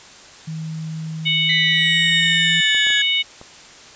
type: tone with pitch glide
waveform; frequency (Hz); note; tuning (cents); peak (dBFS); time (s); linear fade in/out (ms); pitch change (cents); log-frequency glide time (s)
sine; 159.2 to 167.02; D#3 to E3; +40 to +23; -25; 0.47-2.61; 10; +83; 1.21-2.08
type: harmonic tone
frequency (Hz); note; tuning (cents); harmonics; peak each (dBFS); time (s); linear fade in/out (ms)
740; F#5; 0; 3 / 4 / 5; -21 / -19 / -21; 1.25-3.23; 20
type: exponential sweep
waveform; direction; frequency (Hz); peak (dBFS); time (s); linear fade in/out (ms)
35% pulse; down; 1998 to 1677; -17; 1.49-3.02; 5
type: clicks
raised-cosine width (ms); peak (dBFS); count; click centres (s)
1; -24; 4; 2.748 / 2.868 / 2.904 / 3.414
effects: white hiss -42 dBFS RMS until 3.95 s + resampled to 16000 Hz